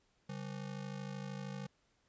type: ring-modulated tone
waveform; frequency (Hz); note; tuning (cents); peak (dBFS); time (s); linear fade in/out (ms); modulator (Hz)
square; 166.6; E3; +19; -39; 0.29-1.67; 5; 26.5
effects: pink hiss -75 dBFS RMS until 2.08 s + resampled to 16000 Hz